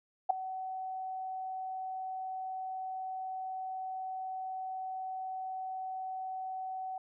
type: tone with ADSR envelope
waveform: sine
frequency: 754 Hz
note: F#5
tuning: 32 cents sharp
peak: -19 dBFS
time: 0.29-6.98 s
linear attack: 14 ms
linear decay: 4 ms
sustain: -17 dB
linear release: 3 ms
effects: none